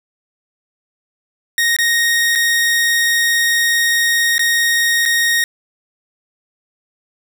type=tone with dropouts; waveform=sawtooth; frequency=1864.7 Hz; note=A#6; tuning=in tune; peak=-9 dBFS; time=1.58-5.44 s; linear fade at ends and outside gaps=1 ms; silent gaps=1.765-1.787 / 2.353-2.357 / 4.381-4.393 / 5.054-5.059 s; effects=none